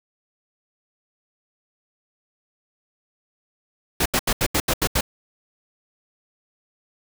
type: noise bursts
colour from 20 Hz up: pink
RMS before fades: -20 dBFS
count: 8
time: 4-5.009 s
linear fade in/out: 5 ms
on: 57 ms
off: 79 ms
effects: none